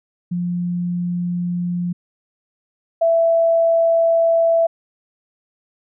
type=tone pair in turn; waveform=sine; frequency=175.9 / 664.1 Hz; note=F3 / E5; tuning=+13 / +13 cents; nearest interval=octave + major seventh; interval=2300 cents; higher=second; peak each=-19 / -12 dBFS; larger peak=second; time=0.31-1.93 / 3.01-4.67 s; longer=second; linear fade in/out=10 ms; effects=none